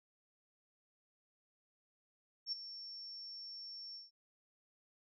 sine tone with ADSR envelope, 5450 Hz, F8, 43 cents flat, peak -34 dBFS, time 2.46-4.11 s, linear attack 62 ms, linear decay 15 ms, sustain -12 dB, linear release 160 ms, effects none

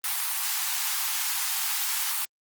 white high-pass noise, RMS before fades -28 dBFS, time 0.04-2.25 s, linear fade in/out 2 ms, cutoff 760 Hz, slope 96 dB/octave, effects Opus 32 kbps

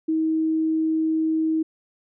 sine tone, 318.2 Hz, D#4, 39 cents sharp, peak -19 dBFS, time 0.08-1.63 s, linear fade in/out 10 ms, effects none

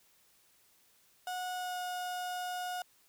35% pulse tone with pitch glide, 730 to 723.3 Hz, F#5 to F#5, -24 to -39 cents, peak -34 dBFS, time 1.27-2.82 s, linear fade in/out 2 ms, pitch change -15 cents, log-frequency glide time 1.54-1.8 s, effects white hiss -67 dBFS RMS until 3.08 s

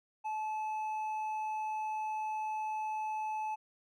sine tone with hard clipping, 864 Hz, A5, 32 cents flat, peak -35 dBFS, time 0.24-3.56 s, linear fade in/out 20 ms, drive 4 dB, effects none

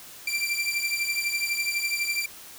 sawtooth beating tone pair, 2349 / 2361 Hz, D7 / D7, 0 / +9 cents, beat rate 12 Hz, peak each -25 dBFS, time 0.27-2.26 s, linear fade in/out 5 ms, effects white hiss -45 dBFS RMS until 2.58 s

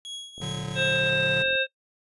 40% pulse tone with tremolo, 3322 Hz, G#7, in tune, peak -32 dBFS, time 0.05-1.09 s, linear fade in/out 0 ms, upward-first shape triangle, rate 2.8 Hz, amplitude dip 80%
click train, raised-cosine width 2 ms, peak -31 dBFS, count 51, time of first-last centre 0.38-1.554 s, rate 42.6 Hz
square chord, Bb augmented, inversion none, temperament just, 116.54 / 145.68 / 182.1 Hz, Bb2 / D3 / F#3, 0 / -14 / -27 cents, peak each -38 / -34 / -36 dBFS, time 0.41-1.43 s, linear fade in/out 10 ms
harmonic tone, 530 Hz, C5, 22 cents sharp, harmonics 1 / 3 / 5 / 7, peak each -27 / -27 / -27 / -27 dBFS, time 0.75-1.67 s, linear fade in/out 50 ms
effects noise-tail reverb RT60 0.1 s tail -20 dB re dry + resampled to 24000 Hz

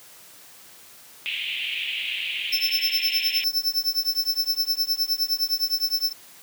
pink band-pass noise, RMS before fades -29 dBFS, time 1.26-3.44 s, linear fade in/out 0 ms, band 2400 to 3200 Hz, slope 48 dB/octave
square tone with tremolo, 5310 Hz, E8, 12 cents sharp, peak -18 dBFS, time 2.52-6.13 s, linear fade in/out 10 ms, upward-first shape triangle, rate 9.7 Hz, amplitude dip 100%
effects white hiss -48 dBFS RMS until 6.42 s + high-pass 100 Hz 12 dB/octave

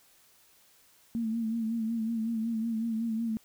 sine tone with vibrato, 226.1 Hz, A3, 47 cents sharp, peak -28 dBFS, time 1.15-3.37 s, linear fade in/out 0 ms, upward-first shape sine, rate 5.4 Hz, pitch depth 52 cents each way, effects white hiss -62 dBFS RMS until 3.44 s

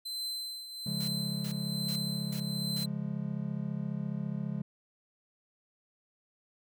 40% pulse tone with tremolo, 4070 Hz, C8, 49 cents flat, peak -32 dBFS, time 0.05-2.86 s, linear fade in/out 10 ms, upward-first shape triangle, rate 1.2 Hz, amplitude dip 70%
triangle chord, Db major, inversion none, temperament just, 138.59 / 173.24 / 207.9 Hz, Db3 / F3 / Ab3, 0 / -14 / +2 cents, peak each -35 dBFS, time 0.86-4.62 s, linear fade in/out 5 ms
white noise bursts, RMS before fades -45 dBFS, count 5, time 1-2.84 s, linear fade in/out 5 ms, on 80 ms, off 360 ms
effects none

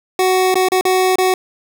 25% pulse tone with dropouts, 372.2 Hz, F#4, 10 cents sharp, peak -8 dBFS, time 0.19-1.34 s, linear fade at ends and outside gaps 2 ms, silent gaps 0.543-0.555 / 0.686-0.719 / 0.811-0.852 / 1.157-1.184 s, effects 8-bit

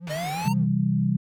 triangle tone with vibrato, 161.1 Hz, E3, 39 cents flat, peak -30 dBFS, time 0-0.68 s, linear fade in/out 50 ms, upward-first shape sine, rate 5.7 Hz, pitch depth 170 cents each way
white low-pass noise, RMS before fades -40 dBFS, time 0.07-0.48 s, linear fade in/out 2 ms, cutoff 2700 Hz, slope 12 dB/octave
square linear sweep, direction up, 593 to 938 Hz, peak -29 dBFS, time 0.09-0.54 s, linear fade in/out 20 ms
sine chord, C major, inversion none, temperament equal, 130.81 / 164.81 / 196 Hz, C3 / E3 / G3, 0 / 0 / 0 cents, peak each -25 / -25 / -23 dBFS, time 0.45-1.17 s, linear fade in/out 10 ms
effects none

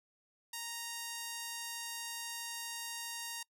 5% pulse tone, 932.3 Hz, A#5, in tune, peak -28 dBFS, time 0.53-3.43 s, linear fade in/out 5 ms, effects noise-tail reverb RT60 0.1 s tail -25 dB re dry

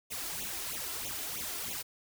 white noise with flanger, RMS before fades -38 dBFS, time 0.1-1.83 s, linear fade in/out 20 ms, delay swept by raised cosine 0.3 to 3 ms, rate 3.1 Hz, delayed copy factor +0.9, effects none

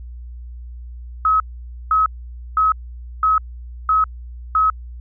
sine tone bursts, 1280 Hz, D#6, 49 cents sharp, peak -12 dBFS, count 6, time 1.25-4.7 s, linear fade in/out 2 ms, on 150 ms, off 510 ms, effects added 60 Hz sine -31 dBFS peak until 5 s

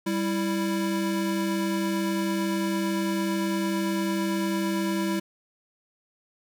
square tone pair together, 195.98 / 329.6 Hz, G3 / E4, 0 / 0 cents, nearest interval major sixth, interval 900 cents, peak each -28 dBFS, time 0.06-5.2 s, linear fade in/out 10 ms, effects none

